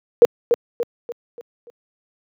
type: tone with echo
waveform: sine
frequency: 474.7 Hz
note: A#4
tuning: 31 cents sharp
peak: -4 dBFS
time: 0.22-0.25 s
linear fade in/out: 0 ms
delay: 290 ms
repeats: 5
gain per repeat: -7 dB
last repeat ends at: 1.7 s
effects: high-pass 200 Hz 12 dB/octave